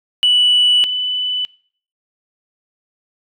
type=tone pair in turn; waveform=sine; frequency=2960 / 2991 Hz; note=F#7 / F#7; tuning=0 / +18 cents; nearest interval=unison; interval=18 cents; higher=second; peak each=-8 / -17 dBFS; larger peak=first; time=0.23-0.84 / 0.84-1.45 s; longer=neither; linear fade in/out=0 ms; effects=noise-tail reverb RT60 0.5 s tail -23 dB re dry + tanh soft clip ceiling -6 dBFS

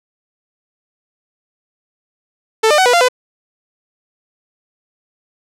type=tone with pitch steps; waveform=sawtooth; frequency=441.9 / 602 / 751 / 490 / 693 / 502 Hz; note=A4 / D5 / F#5 / B4 / F5 / B4; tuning=+7 / +43 / +26 / -14 / -14 / +28 cents; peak=-5 dBFS; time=2.63-3.086 s; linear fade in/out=10 ms; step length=76 ms; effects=low-pass 9000 Hz 12 dB/octave

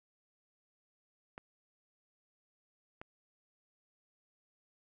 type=clicks; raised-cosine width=0.5 ms; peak=-30 dBFS; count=2; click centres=1.379 / 3.015 s; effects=none

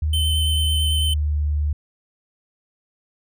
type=tone with pitch glide; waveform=sine; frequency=76.8 to 74.18 Hz; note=D#2 to D2; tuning=-22 to +18 cents; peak=-18 dBFS; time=0.02-1.73 s; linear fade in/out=5 ms; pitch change=-60 cents; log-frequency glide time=0.3-1.42 s
type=tone with vibrato; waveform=square; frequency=3069 Hz; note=G7; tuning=37 cents flat; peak=-22 dBFS; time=0.13-1.14 s; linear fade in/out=5 ms; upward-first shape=sine; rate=9 Hz; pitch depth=10 cents each way
effects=none

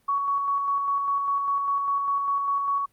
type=tone with tremolo; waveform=sine; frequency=1120 Hz; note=C#6; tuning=18 cents sharp; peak=-21 dBFS; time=0.08-2.86 s; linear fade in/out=10 ms; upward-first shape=square; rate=5 Hz; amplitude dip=30%; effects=pink hiss -66 dBFS RMS until 2.92 s + Opus 32 kbps

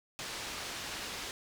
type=low-pass noise; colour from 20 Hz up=white; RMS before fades=-41 dBFS; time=0.19-1.31 s; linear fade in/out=0 ms; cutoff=5100 Hz; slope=12 dB/octave; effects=none

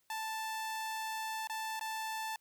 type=tone with dropouts; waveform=sawtooth; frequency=881 Hz; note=A5; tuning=2 cents sharp; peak=-33 dBFS; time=0.1-2.36 s; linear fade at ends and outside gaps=2 ms; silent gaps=1.473-1.497 / 1.795-1.81 s; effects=white hiss -75 dBFS RMS until 2.4 s

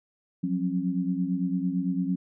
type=tone cluster; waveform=sine; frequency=177.5 / 186.4 / 270.6 Hz; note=F3 / F#3 / C#4; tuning=+28 / +13 / -42 cents; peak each=-29 dBFS; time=0.43-2.16 s; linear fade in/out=10 ms; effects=none

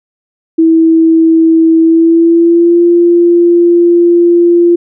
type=tone with pitch glide; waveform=sine; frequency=325.6 to 345 Hz; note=E4 to F4; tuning=-21 to -21 cents; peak=-3 dBFS; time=0.58-4.76 s; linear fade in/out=10 ms; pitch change=+100 cents; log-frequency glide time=1.8-2.82 s; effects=none

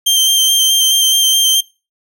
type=tone with vibrato; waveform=sawtooth; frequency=3151 Hz; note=G7; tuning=8 cents sharp; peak=-6 dBFS; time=0.06-1.61 s; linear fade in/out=10 ms; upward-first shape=square; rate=4.7 Hz; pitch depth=13 cents each way; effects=noise-tail reverb RT60 0.3 s tail -22 dB re dry

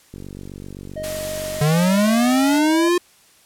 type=click train; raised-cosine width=3 ms; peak=-22 dBFS; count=71; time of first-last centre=0.14-1.608 s; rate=47.7 Hz
type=tone; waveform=triangle; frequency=622.3 Hz; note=D#5; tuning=in tune; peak=-24 dBFS; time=0.96-2.89 s; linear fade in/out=10 ms
type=noise; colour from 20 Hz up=white; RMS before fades=-31 dBFS; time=1.03-2.59 s; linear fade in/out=10 ms
type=linear sweep; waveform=square; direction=up; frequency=144 to 357.8 Hz; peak=-15 dBFS; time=1.61-2.98 s; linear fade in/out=5 ms
effects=white hiss -53 dBFS RMS until 3.45 s + low-pass 12000 Hz 12 dB/octave

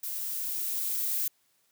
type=noise with level ramp; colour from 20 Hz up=violet; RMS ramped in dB=-35 to -29 dBFS; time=0.03-1.28 s; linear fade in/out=5 ms; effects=white hiss -70 dBFS RMS until 1.71 s + high-pass 100 Hz 12 dB/octave

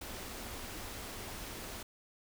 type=band-stop noise; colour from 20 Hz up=pink; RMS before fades=-44 dBFS; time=0.01-1.83 s; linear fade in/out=5 ms; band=120 to 170 Hz; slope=96 dB/octave; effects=none

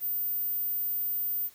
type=tone; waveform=sine; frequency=14680 Hz; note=A#9; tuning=28 cents flat; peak=-26 dBFS; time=0-1.5 s; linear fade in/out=50 ms; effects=tanh soft clip ceiling -25 dBFS + white hiss -57 dBFS RMS until 1.54 s

